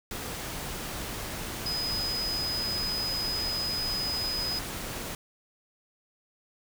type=tone in noise; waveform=sine; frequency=5010 Hz; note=D#8; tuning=11 cents sharp; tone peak=-29 dBFS; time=1.66-4.59 s; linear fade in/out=2 ms; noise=pink; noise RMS=-36 dBFS; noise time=0.11-5.15 s; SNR=+4 dB; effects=none